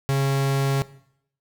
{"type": "tone", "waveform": "45% pulse", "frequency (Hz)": 137.1, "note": "C#3", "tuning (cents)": -19, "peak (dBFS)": -19, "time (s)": [0.09, 0.82], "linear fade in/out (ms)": 0, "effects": ["noise-tail reverb RT60 0.7 s tail -18 dB re dry"]}